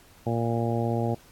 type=harmonic tone; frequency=116.54 Hz; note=A#2; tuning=in tune; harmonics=1 / 2 / 3 / 4 / 5 / 6 / 7; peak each=-27 / -30 / -32 / -33 / -34 / -35 / -35 dBFS; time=0.26-1.15 s; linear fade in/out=10 ms; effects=pink hiss -55 dBFS RMS until 1.31 s + AAC 64 kbps